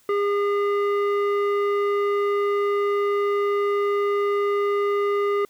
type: tone with low-pass filter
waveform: square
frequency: 406.2 Hz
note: G#4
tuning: 38 cents flat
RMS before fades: -22 dBFS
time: 0.09-5.45 s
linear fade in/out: 2 ms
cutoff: 1600 Hz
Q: 1.3
effects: white hiss -59 dBFS RMS until 5.49 s